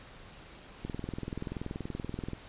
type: click train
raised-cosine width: 3 ms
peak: -23 dBFS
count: 32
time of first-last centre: 0.85-2.333 s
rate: 20.9 Hz
effects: pink hiss -51 dBFS RMS until 2.48 s + resampled to 8000 Hz